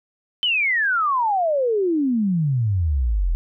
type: exponential sweep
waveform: sine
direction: down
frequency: 3099 to 39 Hz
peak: -17 dBFS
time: 0.43-3.35 s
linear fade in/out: 0 ms
effects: none